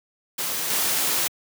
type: noise with level steps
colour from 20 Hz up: white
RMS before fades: -27 / -23 dBFS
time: 0.38-1.28 s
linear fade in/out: 10 ms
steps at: 0.7 s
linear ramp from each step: 2 ms
effects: high-pass 150 Hz 12 dB/octave